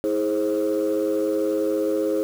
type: tone cluster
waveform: sine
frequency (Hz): 321.5 / 417.5 / 529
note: E4 / G#4 / C5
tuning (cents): -43 / +9 / +19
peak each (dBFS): -23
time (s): 0.04-2.23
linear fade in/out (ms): 0
effects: tanh soft clip ceiling -15 dBFS + 7-bit